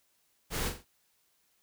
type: noise with echo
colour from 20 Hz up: pink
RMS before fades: -33 dBFS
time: 0.5-0.72 s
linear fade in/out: 50 ms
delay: 44 ms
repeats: 3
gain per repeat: -8 dB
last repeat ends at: 0.852 s
effects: white hiss -72 dBFS RMS until 1.62 s